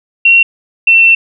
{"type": "tone pair in turn", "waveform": "sine", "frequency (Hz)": [2734, 2696], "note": ["F7", "E7"], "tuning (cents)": [-37, 38], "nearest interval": "unison", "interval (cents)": 25, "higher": "first", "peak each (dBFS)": -3, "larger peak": "neither", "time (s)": [[0.25, 0.43], [0.87, 1.15]], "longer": "second", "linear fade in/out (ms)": 5, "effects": []}